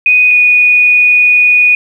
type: tone pair in turn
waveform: sine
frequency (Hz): 2489 / 2468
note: D#7 / D#7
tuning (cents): 0 / -15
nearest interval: unison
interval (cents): 15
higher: first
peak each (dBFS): -4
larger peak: neither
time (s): 0.06-0.31 / 0.31-1.75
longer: second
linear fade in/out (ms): 2
effects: 7-bit